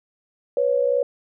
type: tone pair together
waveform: sine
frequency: 493.9 / 556.5 Hz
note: B4 / C#5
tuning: 0 / +7 cents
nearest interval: major second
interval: 207 cents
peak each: -20 dBFS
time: 0.57-1.03 s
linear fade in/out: 2 ms
effects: none